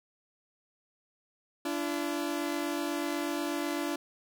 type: tone pair together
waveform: sawtooth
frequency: 290.3 / 338.4 Hz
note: D4 / E4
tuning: -20 / +45 cents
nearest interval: minor third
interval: 265 cents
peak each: -29 / -30 dBFS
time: 1.65-3.96 s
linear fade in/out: 5 ms
effects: none